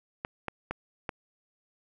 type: clicks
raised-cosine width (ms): 0.5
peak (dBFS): -17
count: 4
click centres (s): 0.249 / 0.483 / 0.71 / 1.092
effects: none